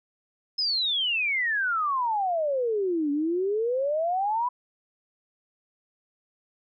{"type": "exponential two-way sweep", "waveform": "sine", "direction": "down then up", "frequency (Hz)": [5190, 282.1, 1007], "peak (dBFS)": -23, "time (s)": [0.58, 4.49], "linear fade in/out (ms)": 10, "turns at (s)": 3.11, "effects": []}